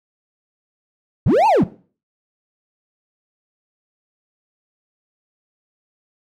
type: linear two-way sweep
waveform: triangle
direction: up then down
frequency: 73.42 to 936 to 121.6 Hz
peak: -9 dBFS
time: 1.26-1.64 s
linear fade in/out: 5 ms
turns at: 1.47 s
effects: noise-tail reverb RT60 0.4 s tail -18 dB re dry